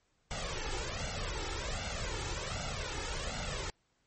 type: noise with flanger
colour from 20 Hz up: pink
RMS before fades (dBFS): -37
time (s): 0.31-3.7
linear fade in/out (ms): 0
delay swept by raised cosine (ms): 1.4 to 2.33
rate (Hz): 1.3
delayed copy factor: +0.75
effects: pink hiss -75 dBFS RMS until 4.06 s + MP3 32 kbps